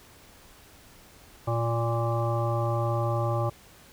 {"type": "harmonic tone", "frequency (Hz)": 116.54, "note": "A#2", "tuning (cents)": 0, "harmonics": [1, 3, 5, 7, 9, 10], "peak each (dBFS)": [-26, -34, -31, -34, -38, -35], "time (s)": [1.47, 3.5], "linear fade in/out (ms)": 10, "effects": ["pink hiss -53 dBFS RMS until 3.92 s"]}